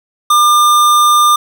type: tone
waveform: square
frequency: 1200 Hz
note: D6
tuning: 37 cents sharp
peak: -7 dBFS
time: 0.3-1.36 s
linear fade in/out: 5 ms
effects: none